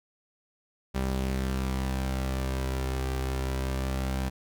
sawtooth tone pair together, 65.41 / 196 Hz, C2 / G3, 0 / 0 cents, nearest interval octave + perfect fifth, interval 1900 cents, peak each -24 / -32 dBFS, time 0.94-4.3 s, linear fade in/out 20 ms, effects none

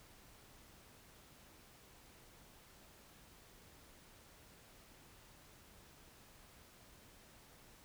silence, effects pink hiss -62 dBFS RMS until 7.84 s

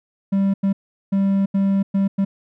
triangle tone bursts at uneven times, 196 Hz, G3, in tune, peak -13 dBFS, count 6, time 0.32-0.54 / 0.63-0.73 / 1.12-1.46 / 1.54-1.83 / 1.94-2.08 / 2.18-2.25 s, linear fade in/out 10 ms, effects none

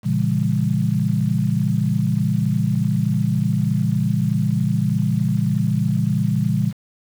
sine chord, A# diminished seventh, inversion none, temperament just, 116.54 / 139.85 / 167.82 / 201.4 Hz, A#2 / C#3 / E3 / G3, 0 / +16 / +31 / +47 cents, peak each -22 dBFS, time 0.03-6.73 s, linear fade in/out 50 ms, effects 7-bit

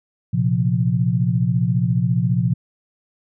sine chord, Bb suspended second, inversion none, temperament just, 116.54 / 131.11 / 174.81 Hz, Bb2 / C3 / F3, 0 / +4 / +2 cents, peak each -20 dBFS, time 0.33-2.54 s, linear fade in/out 10 ms, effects none

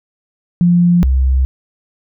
sine tone pair in turn, 174.61 / 65.4 Hz, F3 / C2, 0 / 0 cents, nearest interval octave + perfect fourth, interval 1700 cents, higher first, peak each -7 / -9 dBFS, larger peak first, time 0.61-1.03 / 1.03-1.45 s, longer neither, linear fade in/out 0 ms, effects none

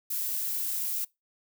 violet noise, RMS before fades -31 dBFS, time 0.1-1.05 s, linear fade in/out 10 ms, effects noise-tail reverb RT60 0.2 s tail -23 dB re dry

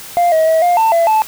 sine tone with pitch steps, 698 / 637 / 644 / 705 / 893 / 673 / 872 Hz, F5 / D#5 / E5 / F5 / A5 / E5 / A5, -1 / +41 / -41 / +16 / +25 / +36 / -16 cents, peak -6 dBFS, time 0.17-1.22 s, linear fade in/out 0 ms, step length 150 ms, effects tanh soft clip ceiling -8 dBFS + white hiss -32 dBFS RMS until 1.27 s

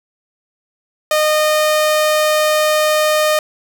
sawtooth tone, 613 Hz, D#5, 26 cents flat, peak -8 dBFS, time 1.11-3.39 s, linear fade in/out 2 ms, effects none

